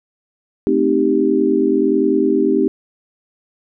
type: chord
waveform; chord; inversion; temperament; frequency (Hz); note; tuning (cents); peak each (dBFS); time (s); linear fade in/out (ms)
sine; A half-diminished seventh; none; equal; 220 / 261.6 / 311.1 / 392; A3 / C4 / Eb4 / G4; 0 / 0 / 0 / 0; -22 / -18 / -17 / -16; 0.67-2.68; 0
effects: none